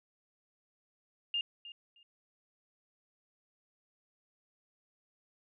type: tone with echo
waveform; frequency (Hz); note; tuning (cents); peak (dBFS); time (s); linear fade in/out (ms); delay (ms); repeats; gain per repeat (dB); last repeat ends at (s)
sine; 2816; F7; +14; -30; 1.34-1.41; 2; 310; 2; -15; 2.03
effects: none